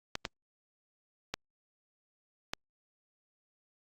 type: clicks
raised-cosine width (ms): 0.2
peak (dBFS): -15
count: 4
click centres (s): 0.154 / 0.252 / 1.34 / 2.535
effects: Opus 48 kbps